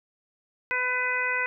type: harmonic tone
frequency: 501 Hz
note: B4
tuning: 25 cents sharp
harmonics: 1 / 2 / 3 / 4 / 5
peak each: -36 / -33 / -29 / -28 / -31 dBFS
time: 0.71-1.46 s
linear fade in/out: 0 ms
effects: none